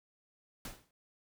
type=noise with exponential decay; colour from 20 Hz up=pink; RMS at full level=-40 dBFS; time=0.65-0.91 s; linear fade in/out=2 ms; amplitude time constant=55 ms; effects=none